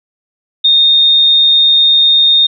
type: tone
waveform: sine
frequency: 3676 Hz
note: A#7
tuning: 25 cents flat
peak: -5 dBFS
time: 0.64-2.47 s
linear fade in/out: 10 ms
effects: none